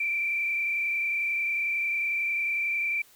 sine tone with frequency modulation, 2349 Hz, D7, in tune, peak -25 dBFS, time 0-3.02 s, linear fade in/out 5 ms, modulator 31.1 Hz, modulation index 1.5, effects white hiss -57 dBFS RMS until 3.15 s

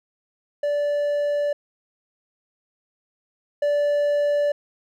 triangle tone pair in turn, 582 / 582 Hz, D5 / D5, -16 / -16 cents, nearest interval unison, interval 0 cents, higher neither, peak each -18 / -16 dBFS, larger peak second, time 0.63-1.53 / 3.62-4.52 s, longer neither, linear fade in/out 5 ms, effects none

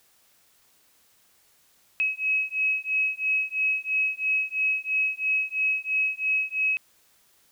sine beating tone pair, 2557 / 2560 Hz, D#7 / D#7, +47 / +49 cents, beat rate 3 Hz, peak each -26 dBFS, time 2-6.77 s, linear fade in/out 0 ms, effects white hiss -62 dBFS RMS until 7.51 s

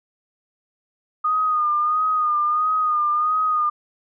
sine tone with vibrato, 1229 Hz, D#6, 22 cents flat, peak -17 dBFS, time 1.24-3.7 s, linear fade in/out 10 ms, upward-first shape sine, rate 1.5 Hz, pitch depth 45 cents each way, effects none

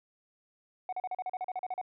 sine tone bursts, 740 Hz, F#5, in tune, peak -29 dBFS, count 13, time 0.89-1.814 s, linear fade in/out 2 ms, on 36 ms, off 38 ms, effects tanh soft clip ceiling -31 dBFS

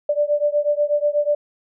sine beating tone pair, 585 / 593.2 Hz, D5 / D5, -7 / +17 cents, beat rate 8.2 Hz, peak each -19 / -20 dBFS, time 0.09-1.35 s, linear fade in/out 5 ms, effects none

